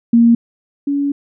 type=tone pair in turn; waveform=sine; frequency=233.3 / 283.2 Hz; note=A#3 / C#4; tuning=+2 / +37 cents; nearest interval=minor third; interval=335 cents; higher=second; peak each=-6 / -14 dBFS; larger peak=first; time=0.13-0.35 / 0.87-1.12 s; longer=second; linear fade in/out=5 ms; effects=none